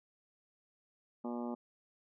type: harmonic tone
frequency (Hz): 120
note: B2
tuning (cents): -49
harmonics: 2 / 3 / 4 / 5 / 6 / 7 / 8 / 9 / 10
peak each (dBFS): -38 / -45 / -49 / -47 / -53 / -48 / -55 / -54 / -56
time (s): 1.24-1.55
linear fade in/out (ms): 10
effects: none